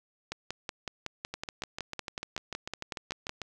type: two click trains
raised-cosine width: 0.2 ms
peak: -19 / -17 dBFS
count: 15 / 17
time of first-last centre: 1.34-3.417 / 0.32-3.294 s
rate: 6.74 / 5.38 Hz
effects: none